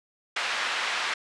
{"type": "band-pass noise", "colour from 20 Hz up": "pink", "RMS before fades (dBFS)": -29, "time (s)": [0.36, 1.14], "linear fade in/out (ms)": 5, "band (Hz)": [1200, 3400], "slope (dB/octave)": 12, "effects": ["resampled to 22050 Hz"]}